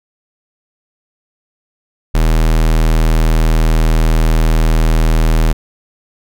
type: tone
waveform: square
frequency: 40.01 Hz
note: D#1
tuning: 49 cents sharp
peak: -9 dBFS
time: 2.14-5.53 s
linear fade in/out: 10 ms
effects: none